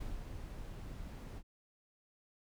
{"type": "noise with ADSR envelope", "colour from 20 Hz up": "brown", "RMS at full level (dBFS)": -41, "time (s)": [0, 1.43], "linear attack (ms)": 11, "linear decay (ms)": 170, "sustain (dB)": -4, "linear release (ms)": 58, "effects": []}